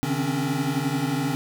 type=tone cluster; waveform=square; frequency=135.7 / 154.6 / 261.3 / 272 / 284 Hz; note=C#3 / D#3 / C4 / C#4 / C#4; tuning=-36 / -11 / -2 / -33 / +42 cents; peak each=-31 / -30 / -31 / -30 / -30 dBFS; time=0.03-1.35 s; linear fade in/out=0 ms; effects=none